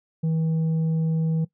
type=tone with tanh clipping; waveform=sine; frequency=161 Hz; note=E3; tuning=41 cents flat; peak=-21 dBFS; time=0.23-1.45 s; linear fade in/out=10 ms; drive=4 dB; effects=noise-tail reverb RT60 0.1 s tail -19 dB re dry